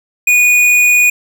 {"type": "tone with tanh clipping", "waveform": "triangle", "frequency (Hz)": 2461, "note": "D#7", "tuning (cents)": -20, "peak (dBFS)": -8, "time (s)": [0.27, 1.1], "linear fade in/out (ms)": 5, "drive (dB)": 18, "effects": []}